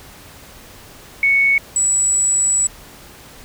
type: tone pair in turn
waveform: sine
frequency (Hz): 2217 / 7850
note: C#7 / B8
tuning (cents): 0 / -11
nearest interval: octave + minor seventh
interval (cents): 2189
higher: second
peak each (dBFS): -11 / -13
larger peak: first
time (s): 1.23-1.58 / 1.76-2.67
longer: second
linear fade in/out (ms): 2
effects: pink hiss -41 dBFS RMS until 3.44 s